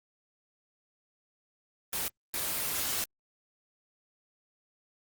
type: noise bursts at uneven times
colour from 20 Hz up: white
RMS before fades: -32 dBFS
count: 2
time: 1.93-2.08 / 2.34-3.04 s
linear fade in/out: 0 ms
effects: Opus 24 kbps